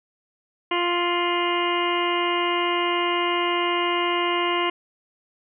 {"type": "harmonic tone with a mistuned harmonic", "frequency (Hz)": 349.2, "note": "F4", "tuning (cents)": 0, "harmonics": [1, 2, 3, 4, 5, 6, 7, 8, 9], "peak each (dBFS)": [-25, -30, -25, -36, -37, -29, -36, -29, -39], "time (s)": [0.71, 4.7], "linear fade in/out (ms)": 5, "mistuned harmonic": 8, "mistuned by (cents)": 34, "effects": []}